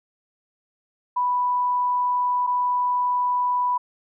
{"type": "tone pair in turn", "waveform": "sine", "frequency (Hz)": [987.8, 987.8], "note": ["B5", "B5"], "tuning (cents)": [0, 0], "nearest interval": "unison", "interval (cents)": 0, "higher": "neither", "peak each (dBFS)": -19, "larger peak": "neither", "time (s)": [[1.16, 2.47], [2.47, 3.78]], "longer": "neither", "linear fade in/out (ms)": 10, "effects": []}